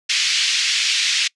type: band-pass noise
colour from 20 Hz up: pink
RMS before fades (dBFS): -19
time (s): 0.09-1.28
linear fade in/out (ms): 10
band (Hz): 2300 to 6100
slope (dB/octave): 24
effects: noise-tail reverb RT60 0.1 s tail -25 dB re dry + resampled to 24000 Hz